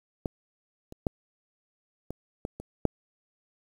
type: clicks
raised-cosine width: 2 ms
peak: -16 / -29 / -12 / -22 / -19 / -25 / -8 dBFS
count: 7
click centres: 0.258 / 0.924 / 1.068 / 2.106 / 2.451 / 2.6 / 2.853 s
effects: 8-bit